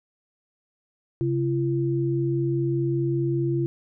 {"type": "tone pair together", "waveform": "sine", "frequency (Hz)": [134.93, 340], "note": ["C#3", "F4"], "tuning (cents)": [-46, -46], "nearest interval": "octave + major third", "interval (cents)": 1600, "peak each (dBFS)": -24, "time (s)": [1.21, 3.66], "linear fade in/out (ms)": 0, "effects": []}